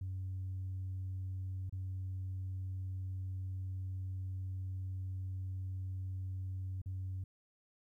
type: tone with dropouts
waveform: sine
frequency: 93.9 Hz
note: F#2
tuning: 26 cents sharp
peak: -36 dBFS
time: 0.01-7.24 s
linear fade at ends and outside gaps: 5 ms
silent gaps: 1.696-1.725 / 6.817-6.859 s
effects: tanh soft clip ceiling -35 dBFS + 13-bit